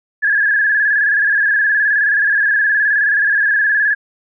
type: tone with vibrato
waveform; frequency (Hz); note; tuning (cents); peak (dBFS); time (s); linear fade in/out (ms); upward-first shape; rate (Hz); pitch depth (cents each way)
sine; 1673; G#6; +12; -11; 0.22-3.95; 20; square; 19; 50
effects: none